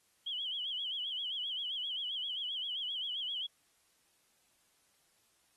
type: tone with vibrato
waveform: sine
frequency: 3136 Hz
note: G7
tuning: in tune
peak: -35 dBFS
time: 0.26-3.47 s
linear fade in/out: 10 ms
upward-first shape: sine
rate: 7.6 Hz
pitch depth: 120 cents each way
effects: white hiss -72 dBFS RMS until 5.56 s + AAC 32 kbps